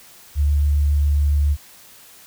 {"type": "tone with vibrato", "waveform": "sine", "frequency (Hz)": 72.7, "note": "D2", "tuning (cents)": -17, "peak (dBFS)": -14, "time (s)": [0.35, 1.57], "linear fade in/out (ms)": 50, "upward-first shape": "triangle", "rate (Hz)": 7.3, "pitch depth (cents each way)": 10, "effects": ["white hiss -46 dBFS RMS until 2.26 s"]}